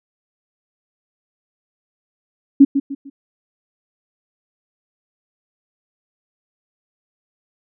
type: tone with echo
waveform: sine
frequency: 277.2 Hz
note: C#4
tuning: in tune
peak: -3 dBFS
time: 2.6-2.65 s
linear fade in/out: 10 ms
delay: 150 ms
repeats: 3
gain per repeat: -10 dB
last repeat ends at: 3.1 s
effects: none